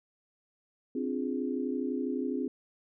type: chord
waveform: sine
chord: D half-diminished seventh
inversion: third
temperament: equal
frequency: 261.6 / 293.7 / 349.2 / 415.3 Hz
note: C4 / D4 / F4 / Ab4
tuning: 0 / 0 / 0 / 0 cents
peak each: -32 / -37 / -37 / -37 dBFS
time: 0.95-2.48 s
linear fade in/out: 5 ms
effects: none